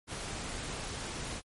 pink noise, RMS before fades -39 dBFS, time 0.07-1.42 s, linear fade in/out 50 ms, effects MP3 48 kbps

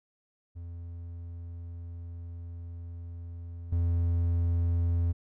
triangle tone with level steps, 85.4 Hz, F2, 38 cents flat, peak -36 / -22 dBFS, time 0.55-5.13 s, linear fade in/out 20 ms, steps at 3.72 s, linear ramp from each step 5 ms, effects none

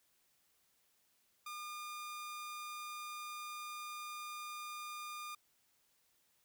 sawtooth tone, 1210 Hz, D#6, 49 cents flat, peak -40 dBFS, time 1.46-5.35 s, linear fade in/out 5 ms, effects white hiss -75 dBFS RMS until 6.44 s

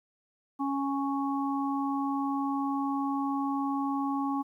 harmonic tone, 276.7 Hz, C#4, 3 cents flat, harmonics 1 / 3 / 4, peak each -29 / -34 / -35 dBFS, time 0.59-4.43 s, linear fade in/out 20 ms, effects 11-bit

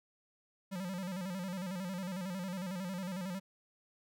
square tone with vibrato, 185 Hz, F#3, in tune, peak -38 dBFS, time 0.71-3.4 s, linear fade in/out 20 ms, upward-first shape square, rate 11 Hz, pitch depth 84 cents each way, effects none

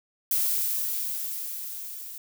violet noise with level ramp, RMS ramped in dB -24 to -40 dBFS, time 0.31-2.18 s, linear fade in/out 2 ms, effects none

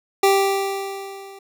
25% pulse tone with level ramp, 392 Hz, G4, in tune, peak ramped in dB -8 to -35 dBFS, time 0.23-1.39 s, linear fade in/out 5 ms, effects none

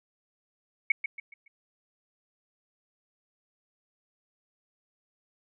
sine tone with echo, 2217 Hz, C#7, in tune, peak -18 dBFS, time 0.9-0.92 s, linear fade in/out 5 ms, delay 140 ms, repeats 4, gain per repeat -9 dB, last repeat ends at 1.48 s, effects none

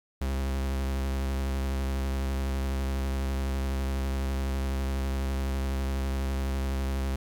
45% pulse tone with vibrato, 67 Hz, C2, 42 cents sharp, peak -27 dBFS, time 0.21-7.16 s, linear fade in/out 5 ms, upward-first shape sine, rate 12 Hz, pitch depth 28 cents each way, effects 10-bit

